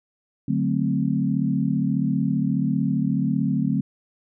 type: chord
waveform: sine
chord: D dominant seventh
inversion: none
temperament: equal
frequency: 146.83 / 185 / 220 / 261.6 Hz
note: D3 / F#3 / A3 / C4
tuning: 0 / 0 / 0 / 0 cents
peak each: -25 dBFS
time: 0.48-3.81 s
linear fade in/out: 5 ms
effects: none